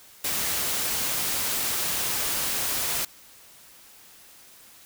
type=noise; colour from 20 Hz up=white; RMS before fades=-27 dBFS; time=0.24-3.05 s; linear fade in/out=5 ms; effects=white hiss -51 dBFS RMS until 4.85 s